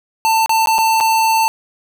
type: tone with dropouts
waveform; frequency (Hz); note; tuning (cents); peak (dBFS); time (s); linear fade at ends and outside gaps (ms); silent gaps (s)
square; 892; A5; +23; -12; 0.25-1.48; 0; 0.46-0.494 / 0.659-0.672 / 0.782-0.787 / 1.002-1.008
effects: none